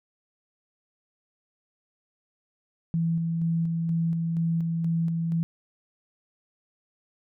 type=tone with tremolo; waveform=sine; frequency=165.8 Hz; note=E3; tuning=10 cents sharp; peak=-22 dBFS; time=2.94-5.43 s; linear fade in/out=0 ms; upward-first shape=square; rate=2.1 Hz; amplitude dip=25%; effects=none